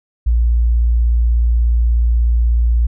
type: tone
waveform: sine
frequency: 58.27 Hz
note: A#1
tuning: in tune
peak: -10 dBFS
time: 0.26-2.87 s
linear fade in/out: 10 ms
effects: none